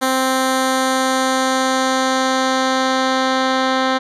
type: tone with low-pass filter sweep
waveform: 10% pulse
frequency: 261.6 Hz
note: C4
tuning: in tune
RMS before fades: -17 dBFS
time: 0.01-3.99 s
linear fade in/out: 20 ms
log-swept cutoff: 12000 to 3800 Hz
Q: 1.1
effects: none